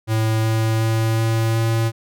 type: tone with pitch steps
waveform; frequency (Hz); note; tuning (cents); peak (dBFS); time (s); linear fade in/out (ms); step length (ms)
square; 110.7 / 111.41 / 112.12 / 112.83 / 113.55; A2 / A2 / A2 / A2 / A#2; +11 / +22 / +33 / +44 / -45; -17; 0.07-1.92; 50; 370
effects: none